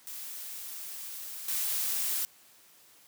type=noise with level steps; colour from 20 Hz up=blue; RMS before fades=-41 / -31 dBFS; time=0.07-2.25 s; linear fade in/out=0 ms; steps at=1.48 s; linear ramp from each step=5 ms; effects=white hiss -59 dBFS RMS until 3.07 s + high-pass 100 Hz 12 dB/octave